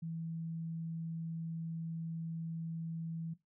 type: tone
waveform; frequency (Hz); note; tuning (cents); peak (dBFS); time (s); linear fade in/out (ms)
sine; 164.1; E3; -8; -38; 0.02-3.34; 10
effects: noise-tail reverb RT60 0.2 s tail -17 dB re dry